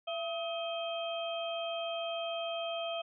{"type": "harmonic tone with a mistuned harmonic", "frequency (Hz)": 634, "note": "D#5", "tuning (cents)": 32, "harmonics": [1, 2, 4, 5], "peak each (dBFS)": [-35, -45, -45, -41], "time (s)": [0.07, 3.02], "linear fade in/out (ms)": 10, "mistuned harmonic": 1, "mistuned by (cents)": 100, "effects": []}